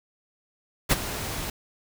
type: noise with ADSR envelope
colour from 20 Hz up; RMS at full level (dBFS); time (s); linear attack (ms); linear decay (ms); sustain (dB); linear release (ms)
pink; -18; 0.89-1.5; 27; 30; -14; 3
effects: none